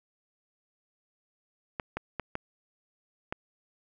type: clicks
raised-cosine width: 0.5 ms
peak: -17 dBFS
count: 5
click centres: 1.798 / 1.97 / 2.197 / 2.354 / 3.325 s
effects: none